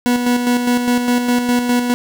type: tone with tremolo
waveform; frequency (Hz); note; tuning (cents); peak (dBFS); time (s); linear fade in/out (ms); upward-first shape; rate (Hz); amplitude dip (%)
40% pulse; 244.3; B3; -19; -11; 0.06-1.94; 0; square; 4.9; 45
effects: none